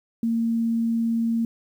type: tone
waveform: sine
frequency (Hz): 229.4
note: A#3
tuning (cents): -28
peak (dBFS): -20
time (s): 0.23-1.45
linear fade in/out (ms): 2
effects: 9-bit